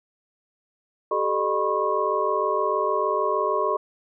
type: tone cluster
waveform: sine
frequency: 388 / 434.5 / 606 / 990 / 1087 Hz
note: G4 / A4 / D#5 / B5 / C#6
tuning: -18 / -22 / -46 / +4 / -34 cents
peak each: -28 / -27 / -27 / -29 / -25 dBFS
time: 1.11-3.77 s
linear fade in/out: 5 ms
effects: none